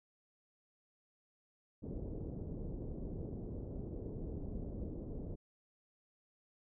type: low-pass noise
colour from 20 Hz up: pink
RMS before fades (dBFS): -43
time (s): 1.82-5.36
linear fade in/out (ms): 20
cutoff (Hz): 470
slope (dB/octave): 24
effects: none